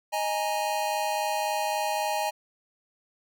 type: chord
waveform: square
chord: D# suspended fourth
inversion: none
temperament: just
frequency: 622.3 / 829.7 / 933.4 Hz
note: D#5 / G#5 / A#5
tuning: 0 / -2 / +2 cents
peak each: -32 / -29 / -34 dBFS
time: 0.12-2.31 s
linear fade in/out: 20 ms
effects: none